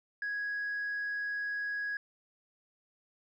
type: tone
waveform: sine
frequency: 1661.2 Hz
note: G#6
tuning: in tune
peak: -31 dBFS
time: 0.22-1.97 s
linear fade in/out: 2 ms
effects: tanh soft clip ceiling -30 dBFS